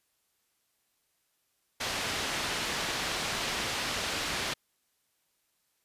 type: low-pass noise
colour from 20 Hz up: white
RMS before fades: -33 dBFS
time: 1.8-4.54 s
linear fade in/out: 10 ms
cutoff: 4200 Hz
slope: 12 dB/octave
effects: white hiss -75 dBFS RMS until 5.84 s + resampled to 32000 Hz